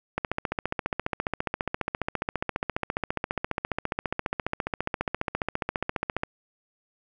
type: click train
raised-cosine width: 0.5 ms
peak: -11 dBFS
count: 90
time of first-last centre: 0.18-6.234 s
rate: 14.7 Hz
effects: none